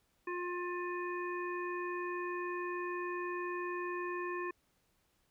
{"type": "harmonic tone", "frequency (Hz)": 354.7, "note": "F4", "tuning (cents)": 27, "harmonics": [1, 3, 5, 7], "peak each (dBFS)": [-38, -41, -44, -48], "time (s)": [0.27, 4.51], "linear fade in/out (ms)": 5, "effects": ["pink hiss -75 dBFS RMS until 5.3 s"]}